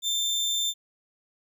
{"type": "tone", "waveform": "30% pulse", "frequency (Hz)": 3572, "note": "A7", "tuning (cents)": 25, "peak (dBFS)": -22, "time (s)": [0.02, 0.74], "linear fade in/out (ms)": 50, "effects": []}